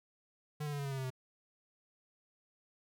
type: tone with pitch steps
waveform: square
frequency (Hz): 150.2 / 147.02 / 143.92 / 140.87 / 137.89 / 134.98 / 132.12 / 129.33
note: D3 / D3 / D3 / C#3 / C#3 / C#3 / C3 / C3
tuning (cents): +39 / +2 / -35 / +28 / -9 / -46 / +17 / -20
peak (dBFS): -37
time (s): 0.6-1.104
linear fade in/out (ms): 10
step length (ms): 63
effects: none